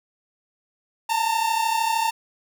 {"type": "tone pair together", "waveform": "45% pulse", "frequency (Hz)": [880, 913.1], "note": ["A5", "A#5"], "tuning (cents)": [0, -36], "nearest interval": "minor second", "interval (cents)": 64, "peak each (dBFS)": [-25, -22], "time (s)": [1.09, 2.11], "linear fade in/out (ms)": 10, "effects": []}